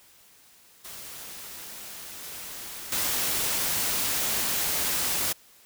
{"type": "noise with level steps", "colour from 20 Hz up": "white", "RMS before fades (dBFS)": [-41, -39, -27], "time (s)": [0.84, 5.33], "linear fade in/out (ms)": 10, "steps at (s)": [2.23, 2.92], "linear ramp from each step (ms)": 2, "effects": ["white hiss -56 dBFS RMS until 5.65 s"]}